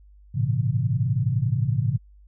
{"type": "tone cluster", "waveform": "sine", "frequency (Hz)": [104, 115.7, 135, 165.3], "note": ["G#2", "A#2", "C#3", "E3"], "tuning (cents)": [3, -13, -45, 5], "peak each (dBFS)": [-27, -24, -24, -30], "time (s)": [0.34, 1.98], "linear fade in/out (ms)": 20, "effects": ["added 50 Hz sine -48 dBFS peak until 2.27 s"]}